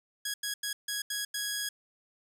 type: tone bursts at uneven times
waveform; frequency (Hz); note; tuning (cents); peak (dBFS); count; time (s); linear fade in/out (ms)
10% pulse; 1661.2; G#6; 0; -23; 6; 0.25-0.34 / 0.43-0.54 / 0.63-0.73 / 0.88-1.02 / 1.1-1.25 / 1.34-1.69; 5
effects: none